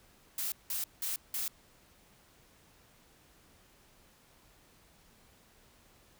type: noise bursts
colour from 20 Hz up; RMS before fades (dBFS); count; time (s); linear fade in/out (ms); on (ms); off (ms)
blue; -35; 4; 0.38-1.48; 2; 140; 180
effects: pink hiss -63 dBFS RMS until 6.19 s